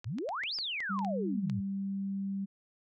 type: clicks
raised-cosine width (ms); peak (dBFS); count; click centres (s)
0.2; -28; 9; 0.044 / 0.185 / 0.29 / 0.436 / 0.587 / 0.804 / 0.991 / 1.048 / 1.498
type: exponential two-way sweep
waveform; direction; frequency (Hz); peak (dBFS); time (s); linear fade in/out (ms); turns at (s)
sine; up then down; 92.5 to 5470 to 92.5; -33; 0.05-1.61; 20; 0.55
type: tone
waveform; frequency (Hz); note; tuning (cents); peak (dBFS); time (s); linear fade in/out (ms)
sine; 196.1; G3; +1; -32; 0.89-2.46; 20
effects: none